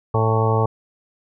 harmonic tone with a mistuned harmonic, 111.1 Hz, A2, 17 cents sharp, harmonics 1 / 2 / 3 / 4 / 5 / 6 / 7 / 8 / 9 / 10, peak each -18 / -30 / -32 / -22 / -27 / -30 / -28 / -25 / -35 / -26 dBFS, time 0.14-0.66 s, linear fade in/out 5 ms, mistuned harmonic 7, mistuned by +40 cents, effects none

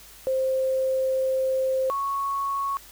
sine tone pair in turn, 525 / 1106.7 Hz, C5 / C#6, +6 / -3 cents, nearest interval octave + minor second, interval 1291 cents, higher second, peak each -21 / -24 dBFS, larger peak first, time 0.27-1.9 / 1.9-2.77 s, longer first, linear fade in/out 0 ms, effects added 50 Hz sine -55 dBFS peak until 2.91 s + white hiss -48 dBFS RMS until 2.91 s

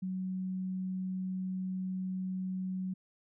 sine tone, 186.5 Hz, F#3, 14 cents sharp, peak -33 dBFS, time 0.02-2.94 s, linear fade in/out 10 ms, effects none

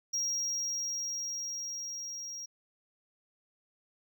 triangle tone with level ramp, 5630 Hz, F8, 13 cents sharp, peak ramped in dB -28 to -38 dBFS, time 0.13-2.46 s, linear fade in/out 10 ms, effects none

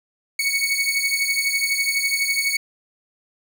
sawtooth beating tone pair, 2217 / 2229 Hz, C#7 / C#7, 0 / +9 cents, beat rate 12 Hz, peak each -19 dBFS, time 0.39-2.57 s, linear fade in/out 5 ms, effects none

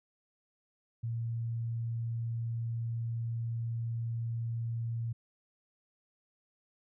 sine tone, 115.7 Hz, A#2, 13 cents flat, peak -32 dBFS, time 1.03-5.13 s, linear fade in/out 10 ms, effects none

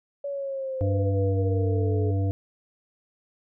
sine exponential sweep, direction down, 568 to 425.8 Hz, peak -28 dBFS, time 0.24-2.11 s, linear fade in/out 5 ms
harmonic tone, 97.4 Hz, G2, 11 cents flat, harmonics 1 / 3 / 5 / 7, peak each -22 / -32 / -36 / -39 dBFS, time 0.81-2.31 s, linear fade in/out 0 ms
effects none

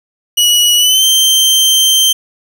sawtooth tone with pitch glide, 2923 to 3133 Hz, F#7 to G7, -22 to -2 cents, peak -4 dBFS, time 0.37-2.13 s, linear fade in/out 10 ms, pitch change +120 cents, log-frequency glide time 0.77-1.05 s, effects 7-bit

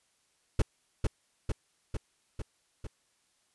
brown noise with echo, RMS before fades -21 dBFS, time 0.59-0.62 s, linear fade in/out 5 ms, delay 450 ms, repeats 5, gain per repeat -3 dB, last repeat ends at 2.87 s, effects white hiss -72 dBFS RMS until 3.54 s + resampled to 24000 Hz

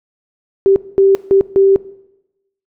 sine tone bursts at uneven times, 390 Hz, G4, 9 cents flat, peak -6 dBFS, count 4, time 0.66-0.76 / 0.98-1.15 / 1.31-1.41 / 1.56-1.76 s, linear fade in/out 0 ms, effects noise-tail reverb RT60 0.9 s tail -18 dB re dry

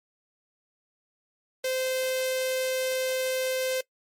sawtooth tone with notch filter, 518 Hz, C5, 17 cents flat, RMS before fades -28 dBFS, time 1.64-3.81 s, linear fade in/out 5 ms, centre 1100 Hz, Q 1.2, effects noise-tail reverb RT60 0.1 s tail -21 dB re dry + MP3 64 kbps

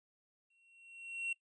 triangle tone with exponential growth, 2730 Hz, F7, 40 cents flat, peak -31 dBFS, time 0.5-1.33 s, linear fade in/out 5 ms, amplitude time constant 180 ms, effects noise-tail reverb RT60 0.1 s tail -20 dB re dry + resampled to 22050 Hz

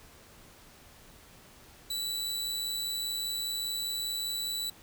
sawtooth tone with amplitude modulation, 3951 Hz, B7, in tune, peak -27 dBFS, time 1.9-4.7 s, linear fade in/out 5 ms, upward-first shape sine, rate 125 Hz, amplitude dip 35%, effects pink hiss -55 dBFS RMS until 4.82 s

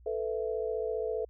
sine chord, A suspended second, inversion none, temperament just, 440 / 495 / 660 Hz, A4 / B4 / E5, 0 / +4 / +2 cents, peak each -32 / -35 / -38 dBFS, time 0.06-1.25 s, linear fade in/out 5 ms, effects added 60 Hz sine -53 dBFS peak until 1.29 s

